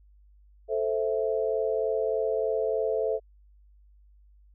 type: chord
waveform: sine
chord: A minor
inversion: none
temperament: equal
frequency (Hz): 440 / 523.3 / 659.3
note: A4 / C5 / E5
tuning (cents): 0 / 0 / 0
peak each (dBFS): -27 / -30 / -30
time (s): 0.68-3.2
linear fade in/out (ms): 50
effects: added 50 Hz sine -54 dBFS peak until 4.54 s